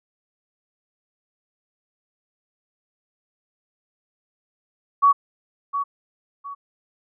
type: tone with echo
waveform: sine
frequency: 1127 Hz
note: C#6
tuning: 28 cents sharp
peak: -11 dBFS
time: 5.02-5.13 s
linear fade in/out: 20 ms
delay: 710 ms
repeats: 2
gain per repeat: -10 dB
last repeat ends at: 6.55 s
effects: none